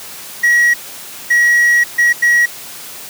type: tone bursts at uneven times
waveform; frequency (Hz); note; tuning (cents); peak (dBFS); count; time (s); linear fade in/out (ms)
triangle; 1911; A#6; +43; -6; 4; 0.43-0.74 / 1.3-1.84 / 1.98-2.13 / 2.22-2.46; 10
effects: white hiss -31 dBFS RMS until 3.09 s + high-pass 100 Hz 12 dB/octave